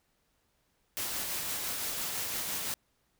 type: noise with tremolo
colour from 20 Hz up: white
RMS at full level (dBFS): -34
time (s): 0.97-2.74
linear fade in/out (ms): 0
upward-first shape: sine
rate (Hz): 5.9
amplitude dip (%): 25
effects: pink hiss -74 dBFS RMS until 3.19 s